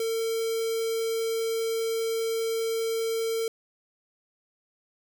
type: tone with notch filter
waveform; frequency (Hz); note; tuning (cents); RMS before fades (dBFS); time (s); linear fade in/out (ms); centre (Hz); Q
square; 452.5; A4; +48; -28; 0-3.48; 2; 1600; 1.1
effects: none